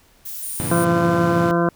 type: noise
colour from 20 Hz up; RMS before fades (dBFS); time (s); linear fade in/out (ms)
violet; -31; 0.25-0.85; 10
type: tone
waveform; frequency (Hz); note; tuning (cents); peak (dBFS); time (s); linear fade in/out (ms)
sine; 9520; D9; +22; -29; 0.42-0.85; 10
type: chord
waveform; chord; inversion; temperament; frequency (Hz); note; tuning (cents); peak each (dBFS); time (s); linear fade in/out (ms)
25% pulse; G diminished seventh; none; equal; 98 / 116.54 / 138.59 / 164.81; G2 / Bb2 / Db3 / Fb3; 0 / 0 / 0 / 0; -26; 0.6-1.51; 0
type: harmonic tone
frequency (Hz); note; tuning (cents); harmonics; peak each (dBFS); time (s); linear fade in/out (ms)
171; F3; -36; 1 / 2 / 3 / 4 / 6 / 7 / 8 / 9; -20 / -20 / -24 / -24 / -25 / -31 / -30 / -29; 0.71-1.69; 2
effects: pink hiss -55 dBFS RMS until 1.75 s